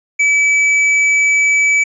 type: tone with tanh clipping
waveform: sine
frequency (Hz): 2296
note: D7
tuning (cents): -40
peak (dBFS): -11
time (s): 0.19-1.84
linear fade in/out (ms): 10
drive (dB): 9
effects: resampled to 22050 Hz